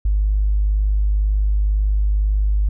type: tone with tanh clipping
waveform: triangle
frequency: 51 Hz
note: G#1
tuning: 31 cents flat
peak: -14 dBFS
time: 0.05-2.69 s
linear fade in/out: 5 ms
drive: 4 dB
effects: none